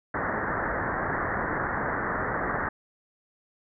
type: low-pass noise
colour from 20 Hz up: white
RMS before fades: -29 dBFS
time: 0.14-2.69 s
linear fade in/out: 5 ms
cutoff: 1900 Hz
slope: 96 dB/octave
effects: none